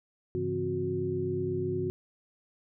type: tone cluster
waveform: sine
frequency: 99.6 / 137.1 / 165.4 / 260.1 / 365.3 Hz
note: G2 / C#3 / E3 / C4 / F#4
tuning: +28 / -19 / +6 / -10 / -22 cents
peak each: -37 / -38 / -38 / -39 / -30 dBFS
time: 0.35-1.9 s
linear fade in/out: 0 ms
effects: none